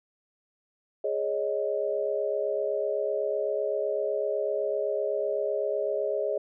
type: chord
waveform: sine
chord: Ab suspended fourth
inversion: none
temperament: equal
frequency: 415.3 / 554.4 / 622.3 Hz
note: Ab4 / Db5 / Eb5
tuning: 0 / 0 / 0 cents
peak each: -30 dBFS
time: 1.04-6.38 s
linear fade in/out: 5 ms
effects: none